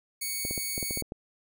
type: tone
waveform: 5% pulse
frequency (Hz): 2230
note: C#7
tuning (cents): +10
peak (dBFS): -21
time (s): 0.21-1.02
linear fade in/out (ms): 10
type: clicks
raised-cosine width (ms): 2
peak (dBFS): -22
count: 9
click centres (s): 0.451 / 0.51 / 0.578 / 0.779 / 0.828 / 0.909 / 0.974 / 1.023 / 1.121
effects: none